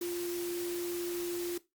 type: tone in noise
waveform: sine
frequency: 349.2 Hz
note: F4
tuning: in tune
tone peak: -33 dBFS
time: 0.01-1.58 s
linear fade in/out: 5 ms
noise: white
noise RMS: -43 dBFS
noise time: 0.01-1.58 s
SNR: +7 dB
effects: noise-tail reverb RT60 0.2 s tail -17 dB re dry + Opus 48 kbps